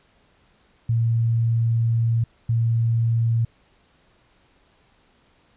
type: tone bursts at uneven times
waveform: sine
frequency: 115.2 Hz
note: A#2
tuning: 20 cents flat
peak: -17 dBFS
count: 2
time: 0.89-2.24 / 2.49-3.45 s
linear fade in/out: 5 ms
effects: pink hiss -60 dBFS RMS until 5.56 s + resampled to 8000 Hz